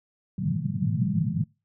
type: band-pass noise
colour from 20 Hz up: white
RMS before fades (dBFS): -26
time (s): 0.38-1.44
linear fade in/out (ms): 2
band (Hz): 100 to 210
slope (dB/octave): 96
effects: noise-tail reverb RT60 0.3 s tail -25 dB re dry